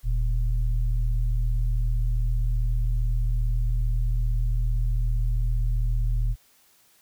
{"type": "tone pair together", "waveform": "sine", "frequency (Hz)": [41.24, 116.54], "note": ["E1", "A#2"], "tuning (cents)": [2, 0], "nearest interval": "octave + tritone", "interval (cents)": 1798, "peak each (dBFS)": [-21, -29], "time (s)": [0.03, 6.36], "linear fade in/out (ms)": 50, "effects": ["white hiss -60 dBFS RMS until 7.01 s"]}